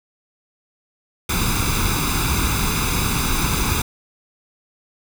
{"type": "noise with comb filter", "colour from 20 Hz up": "pink", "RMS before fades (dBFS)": -20, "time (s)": [1.29, 3.82], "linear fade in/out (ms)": 5, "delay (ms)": 0.81, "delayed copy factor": 0.75, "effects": []}